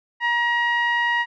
sawtooth tone with low-pass filter, 950 Hz, A#5, 33 cents sharp, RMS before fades -21 dBFS, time 0.2-1.26 s, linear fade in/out 50 ms, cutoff 2200 Hz, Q 6.7, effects none

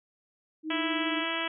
sine tone with vibrato, 311.1 Hz, D#4, in tune, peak -31 dBFS, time 0.63-1.25 s, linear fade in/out 50 ms, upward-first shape square, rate 5.2 Hz, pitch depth 13 cents each way
harmonic tone, 329.6 Hz, E4, in tune, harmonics 1 / 2 / 3 / 4 / 5 / 6 / 7 / 8 / 9 / 10, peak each -38 / -38 / -38 / -38 / -38 / -38 / -38 / -38 / -38 / -38 dBFS, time 0.7-1.48 s, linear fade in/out 5 ms
effects none

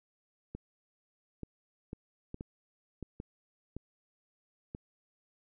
clicks, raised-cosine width 3 ms, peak -27 dBFS, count 9, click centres 0.55 / 1.433 / 1.931 / 2.344 / 2.409 / 3.027 / 3.201 / 3.766 / 4.749 s, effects none

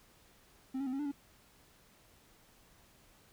triangle tone with pitch steps, 262.9 / 276.3 / 255.4 / 272.9 / 294.5 / 282 Hz, C4 / C#4 / C4 / C#4 / D4 / C#4, +8 / -6 / -42 / -27 / +5 / +30 cents, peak -32 dBFS, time 0.74-1.118 s, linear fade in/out 10 ms, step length 63 ms, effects pink hiss -64 dBFS RMS until 3.32 s

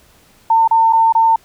sine tone with dropouts, 903 Hz, A5, 45 cents sharp, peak -8 dBFS, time 0.5-1.36 s, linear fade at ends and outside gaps 5 ms, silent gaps 0.677-0.71 / 0.927-0.931 / 1.125-1.15 s, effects pink hiss -50 dBFS RMS until 1.44 s

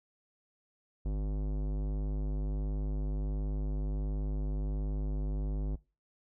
sine tone with tanh clipping, 50.7 Hz, G#1, 41 cents flat, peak -32 dBFS, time 1.05-5.76 s, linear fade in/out 10 ms, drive 18 dB, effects noise-tail reverb RT60 0.3 s tail -21 dB re dry

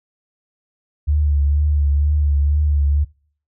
sine tone with vibrato, 73 Hz, D2, 10 cents flat, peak -13 dBFS, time 1.07-3.05 s, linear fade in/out 20 ms, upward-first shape triangle, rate 2.1 Hz, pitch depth 52 cents each way, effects noise-tail reverb RT60 0.5 s tail -24 dB re dry

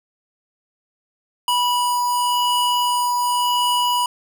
square tone pair together, 978.3 / 2934 Hz, B5 / F#7, -17 / -15 cents, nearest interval octave + perfect fifth, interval 1902 cents, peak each -18 / -27 dBFS, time 1.48-4.06 s, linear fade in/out 2 ms, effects none

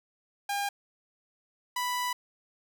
sawtooth tone pair in turn, 806 / 988.6 Hz, G5 / B5, +48 / +1 cents, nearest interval major third, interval 353 cents, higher second, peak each -25 dBFS, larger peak neither, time 0.49-0.69 / 1.76-2.13 s, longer second, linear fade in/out 5 ms, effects none

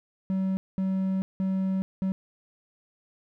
triangle tone bursts at uneven times, 190.2 Hz, F#3, 48 cents sharp, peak -22 dBFS, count 4, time 0.3-0.57 / 0.78-1.22 / 1.4-1.82 / 2.02-2.12 s, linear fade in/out 0 ms, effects none

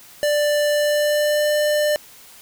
square tone with pitch glide, 590 to 597.2 Hz, D5 to D5, +8 to +29 cents, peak -17 dBFS, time 0.23-1.96 s, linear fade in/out 0 ms, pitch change +21 cents, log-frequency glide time 0.71-1.49 s, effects white hiss -45 dBFS RMS until 2.41 s

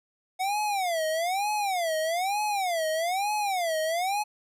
square tone with vibrato, 729 Hz, F#5, 26 cents flat, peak -26 dBFS, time 0.39-4.24 s, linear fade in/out 20 ms, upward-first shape sine, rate 1.1 Hz, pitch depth 260 cents each way, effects resampled to 32000 Hz

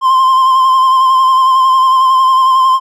triangle tone with vibrato, 1046.5 Hz, C6, in tune, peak -4 dBFS, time 0.01-2.8 s, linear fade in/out 50 ms, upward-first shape sine, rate 11 Hz, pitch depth 31 cents each way, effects none

